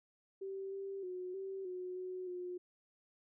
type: tone with pitch steps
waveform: sine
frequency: 387.6 / 391.4 / 364.8 / 385.8 / 364.6 / 368.3 / 359 Hz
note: G4 / G4 / F#4 / G4 / F#4 / F#4 / F4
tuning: -20 / -3 / -24 / -28 / -25 / -8 / +48 cents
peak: -40 dBFS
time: 0.41-2.58 s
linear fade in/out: 10 ms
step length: 310 ms
effects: none